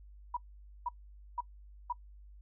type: tone bursts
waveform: sine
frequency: 965 Hz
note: B5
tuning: 40 cents flat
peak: -31 dBFS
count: 4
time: 0.34-1.926 s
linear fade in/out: 5 ms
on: 29 ms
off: 490 ms
effects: noise-tail reverb RT60 0.1 s tail -23 dB re dry + added 50 Hz sine -51 dBFS peak until 2.41 s